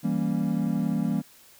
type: chord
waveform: triangle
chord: E diminished seventh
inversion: none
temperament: equal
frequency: 164.81 / 196 / 233.1 / 277.2 Hz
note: E3 / G3 / Bb3 / Db4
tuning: 0 / 0 / 0 / 0 cents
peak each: -27 / -26 / -26 / -30 dBFS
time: 0.03-1.22 s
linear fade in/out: 20 ms
effects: white hiss -54 dBFS RMS until 1.59 s